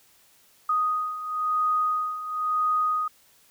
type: beating tone pair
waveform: sine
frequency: 1244.5 / 1245.48 Hz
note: D#6 / D#6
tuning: 0 / +1 cents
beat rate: 0.98 Hz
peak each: -29 / -24 dBFS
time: 0.69-3.08 s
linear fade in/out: 5 ms
effects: white hiss -59 dBFS RMS until 3.5 s